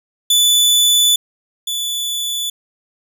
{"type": "tone pair in turn", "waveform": "sawtooth", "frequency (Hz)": [3482, 3467], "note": ["A7", "A7"], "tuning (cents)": [-19, -26], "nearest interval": "unison", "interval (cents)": 7, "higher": "first", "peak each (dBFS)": [-7, -16], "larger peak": "first", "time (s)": [[0.3, 1.16], [1.67, 2.5]], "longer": "first", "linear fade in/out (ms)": 5, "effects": []}